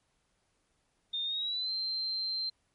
sine tone with pitch glide, 3641 to 4134 Hz, A#7 to C8, -41 to -22 cents, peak -31 dBFS, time 1.13-2.5 s, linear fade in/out 10 ms, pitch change +219 cents, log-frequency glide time 1.24-1.72 s, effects pink hiss -75 dBFS RMS until 2.74 s + MP3 48 kbps

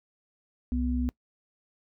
sine tone pair together, 65.6 / 247 Hz, C2 / B3, +5 / 0 cents, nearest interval octave + major seventh, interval 2295 cents, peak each -28 dBFS, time 0.72-1.09 s, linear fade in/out 0 ms, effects noise-tail reverb RT60 0.1 s tail -23 dB re dry

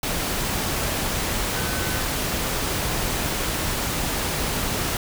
sine tone in noise, 1517 Hz, F#6, 43 cents sharp, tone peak -34 dBFS, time 1.56-2.01 s, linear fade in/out 2 ms, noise pink, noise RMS -25 dBFS, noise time 0.03-4.97 s, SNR -12 dB, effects none

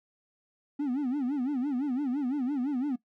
triangle tone with vibrato, 269.1 Hz, C4, 49 cents sharp, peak -24 dBFS, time 0.79-2.96 s, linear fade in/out 10 ms, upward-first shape sine, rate 5.9 Hz, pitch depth 180 cents each way, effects noise-tail reverb RT60 0.1 s tail -19 dB re dry + tanh soft clip ceiling -21 dBFS

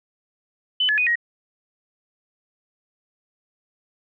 sine tone with pitch steps, 3014 / 1711 / 2485 / 1888 Hz, F#7 / A6 / D#7 / A#6, +31 / -49 / -3 / +22 cents, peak -17 dBFS, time 0.8-1.156 s, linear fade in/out 5 ms, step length 89 ms, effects none

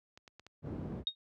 clicks, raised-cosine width 0.2 ms, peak -35 dBFS, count 4, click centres 0.175 / 0.278 / 0.396 / 0.466 s
white low-pass noise, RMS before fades -40 dBFS, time 0.62-1.04 s, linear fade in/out 50 ms, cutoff 240 Hz, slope 12 dB/octave
sine tone with exponential decay, 3729 Hz, A#7, in tune, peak -26 dBFS, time 1.07-1.15 s, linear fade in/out 1 ms, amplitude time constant 16 ms
effects high-pass 60 Hz 12 dB/octave

